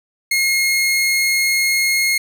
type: tone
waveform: sawtooth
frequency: 2152 Hz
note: C7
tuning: 48 cents sharp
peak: -11 dBFS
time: 0.31-2.18 s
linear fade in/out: 5 ms
effects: none